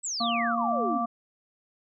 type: exponential sweep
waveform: sine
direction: down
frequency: 8220 to 228 Hz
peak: -29 dBFS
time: 0.03-1.01 s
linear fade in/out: 20 ms
type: harmonic tone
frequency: 233.4 Hz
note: A#3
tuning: 2 cents sharp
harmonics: 1 / 3 / 5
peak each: -30 / -29 / -29 dBFS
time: 0.2-1.06 s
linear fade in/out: 10 ms
effects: none